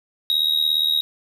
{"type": "tone with amplitude modulation", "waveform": "triangle", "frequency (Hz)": 3792, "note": "A#7", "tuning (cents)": 29, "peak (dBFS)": -12, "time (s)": [0.3, 1.01], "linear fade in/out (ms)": 0, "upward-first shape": "sine", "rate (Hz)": 77.3, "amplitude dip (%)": 80, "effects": []}